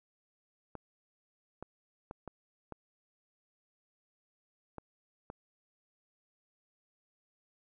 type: clicks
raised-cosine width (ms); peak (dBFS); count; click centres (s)
1; -28; 7; 0.753 / 1.626 / 2.111 / 2.277 / 2.723 / 4.783 / 5.301
effects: none